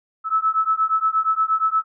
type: beating tone pair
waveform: sine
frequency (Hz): 1300 / 1308.5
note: E6 / E6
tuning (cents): -24 / -13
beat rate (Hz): 8.5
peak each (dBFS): -20 / -20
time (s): 0.24-1.84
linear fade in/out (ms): 50
effects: none